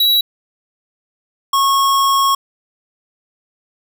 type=tone pair in turn; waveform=square; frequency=3903 / 1095.2 Hz; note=B7 / C#6; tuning=-21 / -21 cents; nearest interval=octave + minor seventh; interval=2200 cents; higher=first; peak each=-11 / -12 dBFS; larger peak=first; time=0-0.21 / 1.53-2.35 s; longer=second; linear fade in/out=5 ms; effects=none